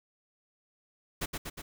pink noise with echo, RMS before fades -33 dBFS, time 1.21-1.26 s, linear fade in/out 10 ms, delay 120 ms, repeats 3, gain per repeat -3 dB, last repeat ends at 1.62 s, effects none

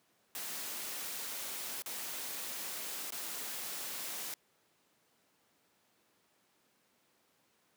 white noise with dropouts, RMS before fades -41 dBFS, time 0.35-4.34 s, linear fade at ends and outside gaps 1 ms, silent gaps 1.821-1.86 / 3.105-3.122 s, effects pink hiss -72 dBFS RMS until 7.76 s + high-pass 200 Hz 12 dB/octave

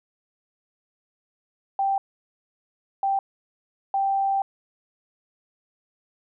sine tone bursts at uneven times, 784 Hz, G5, in tune, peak -20 dBFS, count 3, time 1.79-1.98 / 3.03-3.19 / 3.94-4.42 s, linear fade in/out 2 ms, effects none

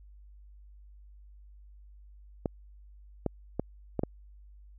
clicks, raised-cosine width 2 ms, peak -15 dBFS, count 5, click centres 2.458 / 3.263 / 3.596 / 3.993 / 4.035 s, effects added 50 Hz sine -50 dBFS peak until 4.78 s

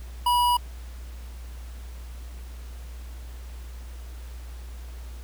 square tone with notch filter, 973 Hz, B5, 26 cents flat, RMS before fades -21 dBFS, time 0.26-0.57 s, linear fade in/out 5 ms, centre 6600 Hz, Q 1.4, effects added 60 Hz sine -36 dBFS peak until 5.23 s + pink hiss -51 dBFS RMS until 5.23 s

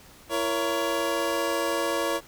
25% pulse chord, A# diminished, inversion second, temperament just, 335.6 / 466.2 / 559.4 Hz, E4 / A#4 / C#5, +31 / 0 / +16 cents, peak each -26 / -27 / -24 dBFS, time 0.29-2.21 s, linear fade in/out 50 ms, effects pink hiss -51 dBFS RMS until 2.27 s

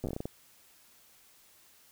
slowing click train, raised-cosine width 2 ms, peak -22 dBFS, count 10, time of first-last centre 0.04-0.256 s, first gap 8 ms, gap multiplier 1.26, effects white hiss -61 dBFS RMS until 1.91 s

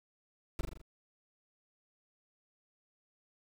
brown noise with echo, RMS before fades -32 dBFS, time 0.59-0.61 s, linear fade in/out 0 ms, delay 41 ms, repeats 5, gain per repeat -4 dB, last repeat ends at 0.815 s, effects none

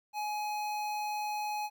square tone with notch filter, 841 Hz, G#5, 22 cents sharp, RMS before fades -35 dBFS, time 0.13-1.7 s, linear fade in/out 50 ms, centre 8900 Hz, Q 1.5, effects 12-bit

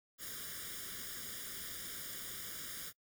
white noise with comb filter, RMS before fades -45 dBFS, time 0.18-2.93 s, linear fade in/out 50 ms, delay 0.58 ms, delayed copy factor +0.9, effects noise-tail reverb RT60 0.1 s tail -24 dB re dry

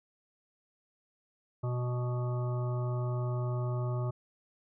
harmonic tone, 123.3 Hz, B2, 2 cents flat, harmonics 1 / 3 / 5 / 7 / 9 / 10, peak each -30 / -41 / -42 / -48 / -47 / -49 dBFS, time 1.63-4.11 s, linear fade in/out 10 ms, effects none

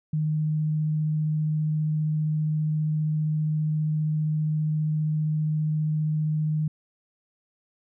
sine tone with vibrato, 154 Hz, D#3, 17 cents flat, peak -22 dBFS, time 0.13-6.68 s, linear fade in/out 5 ms, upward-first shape triangle, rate 15 Hz, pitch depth 9 cents each way, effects none

